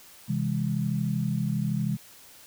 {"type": "chord", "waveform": "sine", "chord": "C augmented", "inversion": "none", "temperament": "just", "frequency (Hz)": [130.81, 163.52, 204.4], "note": ["C3", "E3", "G#3"], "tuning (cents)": [0, -14, -27], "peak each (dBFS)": -29, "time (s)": [0.28, 1.97], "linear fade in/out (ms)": 20, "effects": ["white hiss -51 dBFS RMS until 2.46 s"]}